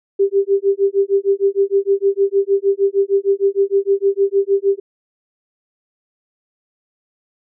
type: tone with tremolo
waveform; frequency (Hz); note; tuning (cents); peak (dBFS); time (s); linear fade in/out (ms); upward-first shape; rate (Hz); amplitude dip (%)
sine; 395.3; G4; +15; -9; 0.19-4.8; 10; sine; 6.5; 100
effects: none